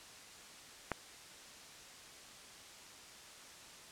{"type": "click", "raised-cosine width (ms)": 0.5, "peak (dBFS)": -19, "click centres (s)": 0.917, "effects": ["white hiss -54 dBFS RMS until 3.91 s", "low-pass 8000 Hz 12 dB/octave"]}